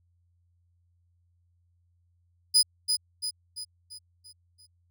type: tone with echo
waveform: 30% pulse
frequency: 4978 Hz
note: D#8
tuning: in tune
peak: -14 dBFS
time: 2.54-2.63 s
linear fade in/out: 20 ms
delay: 340 ms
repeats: 6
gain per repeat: -6 dB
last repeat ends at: 4.67 s
effects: added 87 Hz sine -65 dBFS peak until 4.9 s